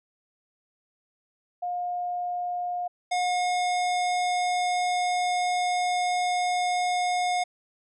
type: tone pair in turn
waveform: sine / square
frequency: 712 / 720.3 Hz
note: F5 / F#5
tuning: +33 / -47 cents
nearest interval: unison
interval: 20 cents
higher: second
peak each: -27 / -24 dBFS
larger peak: second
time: 1.62-2.88 / 3.11-7.44 s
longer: second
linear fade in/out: 10 ms
effects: resampled to 22050 Hz